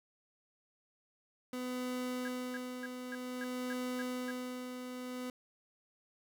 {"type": "tone with tremolo", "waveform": "30% pulse", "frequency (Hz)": 251.1, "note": "B3", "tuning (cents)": 29, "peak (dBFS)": -33, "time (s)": [1.53, 5.3], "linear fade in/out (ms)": 2, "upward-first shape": "sine", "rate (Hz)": 0.53, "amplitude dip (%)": 50}
{"type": "tone bursts", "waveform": "sine", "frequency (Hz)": 1630, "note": "G#6", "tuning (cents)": -33, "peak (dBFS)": -40, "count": 8, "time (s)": [2.25, 4.31], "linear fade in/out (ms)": 2, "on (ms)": 30, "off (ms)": 260}
{"effects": []}